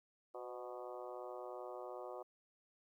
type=harmonic tone with a mistuned harmonic; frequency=122.7 Hz; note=B2; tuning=11 cents flat; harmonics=3 / 4 / 5 / 6 / 7 / 8 / 9 / 10; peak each=-51 / -50 / -51 / -53 / -58 / -58 / -57 / -59 dBFS; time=0.34-2.23 s; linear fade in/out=10 ms; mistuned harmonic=4; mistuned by=+47 cents; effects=13-bit